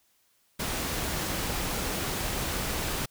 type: noise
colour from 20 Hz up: pink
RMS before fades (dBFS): -31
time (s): 0.59-3.06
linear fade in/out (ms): 10
effects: white hiss -68 dBFS RMS until 3.1 s